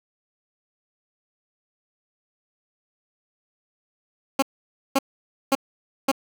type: tone bursts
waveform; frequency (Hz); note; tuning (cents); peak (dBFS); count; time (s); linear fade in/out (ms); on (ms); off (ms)
15% pulse; 271.5; C#4; -36; -10; 4; 4.39-6.116; 5; 34; 530
effects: none